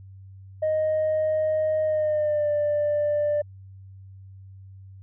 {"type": "tone with pitch glide", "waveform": "sine", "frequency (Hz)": [622.3, 591.5], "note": ["D#5", "D5"], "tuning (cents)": [0, 12], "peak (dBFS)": -19, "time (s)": [0.62, 3.42], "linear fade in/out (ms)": 10, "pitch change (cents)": -88, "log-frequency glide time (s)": [1.84, 2.5], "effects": ["tanh soft clip ceiling -18 dBFS", "added 96 Hz sine -42 dBFS peak until 5.02 s"]}